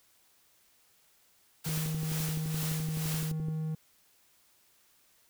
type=noise with tremolo; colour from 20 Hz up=white; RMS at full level=-37 dBFS; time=1.64-3.32 s; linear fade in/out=10 ms; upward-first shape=sine; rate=2.2 Hz; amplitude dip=65%
type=tone; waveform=triangle; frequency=157.4 Hz; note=D#3; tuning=20 cents sharp; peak=-29 dBFS; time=1.66-3.75 s; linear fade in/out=5 ms
type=click train; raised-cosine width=3 ms; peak=-29 dBFS; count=22; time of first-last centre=1.69-3.485 s; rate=11.7 Hz
effects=white hiss -66 dBFS RMS until 5.29 s